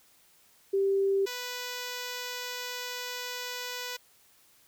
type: tone pair in turn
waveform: sine / 5% pulse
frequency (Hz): 392 / 493.9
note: G4 / B4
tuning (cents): 0 / 0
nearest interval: major third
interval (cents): 400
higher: second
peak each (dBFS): -23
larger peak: neither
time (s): 0.73-1.26 / 1.26-3.97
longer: second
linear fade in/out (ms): 10
effects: white hiss -62 dBFS RMS until 4.67 s